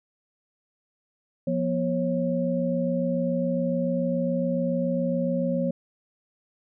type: tone cluster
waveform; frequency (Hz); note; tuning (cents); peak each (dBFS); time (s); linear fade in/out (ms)
sine; 175.2 / 242.3 / 545; F3 / B3 / C#5; +6 / -33 / -29; -27; 1.47-5.71; 5
effects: none